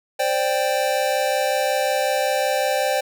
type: chord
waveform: square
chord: C suspended second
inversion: none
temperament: just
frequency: 523.3 / 588.7 / 784.9 Hz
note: C5 / D5 / G5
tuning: 0 / +4 / +2 cents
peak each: -24 dBFS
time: 0.19-3.01 s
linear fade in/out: 10 ms
effects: none